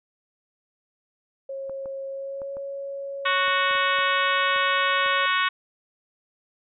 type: tone with pitch glide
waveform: sine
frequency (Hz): 543 to 554.1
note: C#5 to C#5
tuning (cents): -36 to -1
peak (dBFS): -30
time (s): 1.49-5.26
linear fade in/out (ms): 5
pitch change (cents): +35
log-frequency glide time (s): 2.08-2.54
type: clicks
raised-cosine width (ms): 1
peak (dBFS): -29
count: 10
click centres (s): 1.696 / 1.858 / 2.418 / 2.569 / 3.481 / 3.711 / 3.753 / 3.987 / 4.562 / 5.062
type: harmonic tone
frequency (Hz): 370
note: F#4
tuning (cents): 0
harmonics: 3 / 4 / 5 / 6 / 7 / 8 / 9 / 10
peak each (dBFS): -24 / -26 / -28 / -30 / -31 / -32 / -33 / -34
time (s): 3.25-5.49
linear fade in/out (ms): 10
effects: none